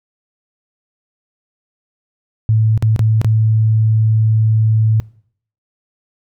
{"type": "tone with dropouts", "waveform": "sine", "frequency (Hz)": 110, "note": "A2", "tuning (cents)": 0, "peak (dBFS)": -9, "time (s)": [2.49, 5], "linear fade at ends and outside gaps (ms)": 0, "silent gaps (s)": [[2.776, 2.825], [2.962, 2.993], [3.215, 3.246]], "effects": ["noise-tail reverb RT60 0.6 s tail -23 dB re dry"]}